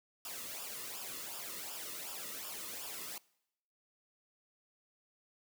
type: noise with flanger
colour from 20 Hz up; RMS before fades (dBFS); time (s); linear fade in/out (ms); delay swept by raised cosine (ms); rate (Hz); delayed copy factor
white; -44; 0.25-3.18; 2; 0.48 to 1.31; 2.7; -0.7
effects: noise-tail reverb RT60 0.8 s tail -23 dB re dry